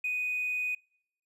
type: tone with hard clipping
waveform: sine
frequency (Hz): 2489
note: D#7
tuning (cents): 0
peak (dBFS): -29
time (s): 0.04-0.75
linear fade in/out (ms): 5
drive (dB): 1
effects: noise-tail reverb RT60 0.7 s tail -26 dB re dry + resampled to 32000 Hz